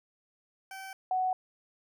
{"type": "tone pair in turn", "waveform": ["20% pulse", "sine"], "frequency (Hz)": [770, 743.7], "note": ["G5", "F#5"], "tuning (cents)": [-31, 9], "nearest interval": "minor second", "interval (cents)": 60, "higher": "first", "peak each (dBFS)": [-36, -26], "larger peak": "second", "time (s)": [[0.71, 0.93], [1.11, 1.33]], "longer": "neither", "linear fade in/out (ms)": 2, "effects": []}